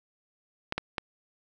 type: clicks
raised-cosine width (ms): 0.3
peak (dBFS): -13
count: 3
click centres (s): 0.724 / 0.78 / 0.982
effects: none